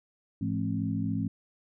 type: harmonic tone with a mistuned harmonic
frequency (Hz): 53.7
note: A1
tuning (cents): -41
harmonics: 2 / 3 / 4 / 5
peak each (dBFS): -33 / -33 / -33 / -33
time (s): 0.41-1.28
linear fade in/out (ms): 5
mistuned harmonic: 3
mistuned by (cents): +100
effects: none